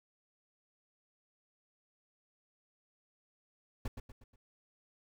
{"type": "noise with echo", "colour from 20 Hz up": "brown", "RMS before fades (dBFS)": -36, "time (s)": [3.85, 3.88], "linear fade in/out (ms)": 5, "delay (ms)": 120, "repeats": 4, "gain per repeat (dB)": -7, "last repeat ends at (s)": 4.36, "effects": []}